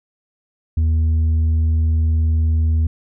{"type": "tone with tanh clipping", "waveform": "triangle", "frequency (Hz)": 79.9, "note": "D#2", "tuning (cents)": 47, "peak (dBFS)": -14, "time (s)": [0.77, 2.87], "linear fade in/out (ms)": 5, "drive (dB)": 8, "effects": []}